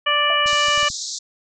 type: harmonic tone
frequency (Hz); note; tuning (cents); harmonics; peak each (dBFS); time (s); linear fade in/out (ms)
587.3; D5; 0; 1 / 2 / 3 / 4 / 5; -26 / -20 / -23 / -24 / -20; 0.06-0.89; 10
type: tone with exponential decay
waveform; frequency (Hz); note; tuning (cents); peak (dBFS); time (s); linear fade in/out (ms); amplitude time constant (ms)
sine; 656; E5; -9; -21; 0.3-0.43; 1; 27
type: clicks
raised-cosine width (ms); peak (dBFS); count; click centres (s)
5; -27; 6; 0.46 / 0.531 / 0.684 / 0.777 / 0.83 / 0.902
type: band-pass noise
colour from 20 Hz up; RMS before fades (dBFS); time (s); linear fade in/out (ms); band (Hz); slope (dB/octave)
white; -29; 0.46-1.19; 10; 3700 to 7400; 96
effects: none